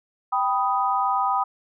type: chord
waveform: sine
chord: G augmented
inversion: none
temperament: equal with one note detuned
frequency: 784 / 987.8 / 1248.1 Hz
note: G5 / B5 / D#6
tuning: 0 / 0 / +5 cents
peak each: -24 dBFS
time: 0.32-1.44 s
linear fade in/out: 10 ms
effects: none